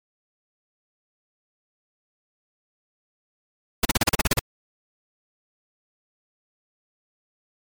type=noise bursts; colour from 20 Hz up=pink; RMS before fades=-18 dBFS; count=10; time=3.83-4.393 s; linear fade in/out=5 ms; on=23 ms; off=37 ms; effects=MP3 96 kbps